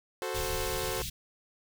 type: chord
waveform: sawtooth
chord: F# diminished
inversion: none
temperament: equal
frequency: 370 / 440 / 523.3 Hz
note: F#4 / A4 / C5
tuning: 0 / 0 / 0 cents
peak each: -33 dBFS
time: 0.22-1.02 s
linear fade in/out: 0 ms
type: band-stop noise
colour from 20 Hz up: pink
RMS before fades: -36 dBFS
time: 0.34-1.1 s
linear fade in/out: 10 ms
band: 160 to 2700 Hz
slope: 24 dB/octave
effects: none